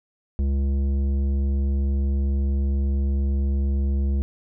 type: tone with tanh clipping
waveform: sine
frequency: 68.9 Hz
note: C#2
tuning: 10 cents flat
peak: -21 dBFS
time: 0.39-4.22 s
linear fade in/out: 0 ms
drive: 11 dB
effects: none